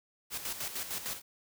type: noise with tremolo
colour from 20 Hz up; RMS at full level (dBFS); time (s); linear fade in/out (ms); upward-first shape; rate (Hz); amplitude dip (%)
white; -36; 0.3-1.22; 50; square; 6.6; 60
effects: none